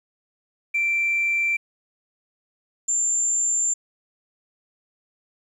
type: tone pair in turn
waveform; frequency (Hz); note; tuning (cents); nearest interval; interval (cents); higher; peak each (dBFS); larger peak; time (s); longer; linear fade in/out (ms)
sine; 2349 / 7262; D7 / A#8; 0 / -46; octave + minor sixth; 1954; second; -18; neither; 0.74-1.57 / 2.88-3.74; second; 10
effects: tanh soft clip ceiling -16 dBFS + 9-bit